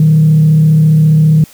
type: tone with frequency modulation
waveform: sine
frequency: 155.56 Hz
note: D#3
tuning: in tune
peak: -3 dBFS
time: 0-1.44 s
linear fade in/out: 2 ms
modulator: 34.8 Hz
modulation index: 0.31
effects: tanh soft clip ceiling 0 dBFS + white hiss -40 dBFS RMS until 1.53 s